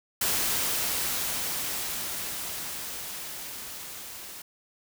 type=noise with level ramp; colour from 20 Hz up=white; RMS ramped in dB=-26 to -42 dBFS; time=0.21-4.42 s; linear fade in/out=5 ms; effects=none